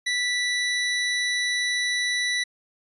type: tone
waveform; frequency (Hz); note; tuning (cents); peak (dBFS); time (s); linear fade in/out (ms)
25% pulse; 1967; B6; -7; -19; 0.06-2.44; 10
effects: resampled to 24000 Hz